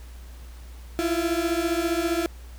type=beating tone pair; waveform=35% pulse; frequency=329.6 / 344.6 Hz; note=E4 / F4; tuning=0 / -23 cents; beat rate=15 Hz; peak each=-24 dBFS; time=0.99-2.26 s; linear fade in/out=0 ms; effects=added 60 Hz sine -39 dBFS peak until 2.58 s + pink hiss -52 dBFS RMS until 2.58 s